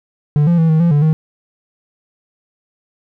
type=tone with pitch steps; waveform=triangle; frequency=147.7 / 171.6 / 162.9 / 158.1 / 170.6 / 146.1 / 157.1 Hz; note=D3 / F3 / E3 / D#3 / F3 / D3 / D#3; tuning=+10 / -30 / -20 / +28 / -40 / -9 / +17 cents; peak=-7 dBFS; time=0.36-1.13 s; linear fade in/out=0 ms; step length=110 ms; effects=none